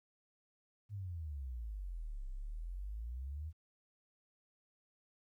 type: exponential two-way sweep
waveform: sine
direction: down then up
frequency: 106.9 to 31.89 to 82.2 Hz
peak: -40 dBFS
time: 0.89-3.53 s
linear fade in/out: 50 ms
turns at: 2.28 s
effects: 13-bit